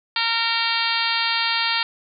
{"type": "harmonic tone", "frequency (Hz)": 460, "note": "A#4", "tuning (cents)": -23, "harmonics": [2, 3, 4, 5, 6, 7, 8, 9, 10], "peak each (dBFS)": [-28, -28, -28, -28, -28, -28, -28, -28, -28], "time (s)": [0.16, 1.83], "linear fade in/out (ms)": 2, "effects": []}